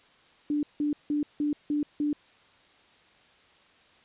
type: tone bursts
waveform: sine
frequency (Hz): 295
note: D4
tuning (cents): +8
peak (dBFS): -24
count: 6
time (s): 0.5-2.13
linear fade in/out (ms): 2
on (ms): 130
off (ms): 170
effects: white hiss -59 dBFS RMS until 4.04 s + resampled to 8000 Hz